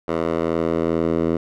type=tone with band-pass filter sweep; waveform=10% pulse; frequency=82.41 Hz; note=E2; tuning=in tune; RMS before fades=-21 dBFS; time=0.08-1.37 s; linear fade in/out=5 ms; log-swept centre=660 to 350 Hz; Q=0.98; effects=none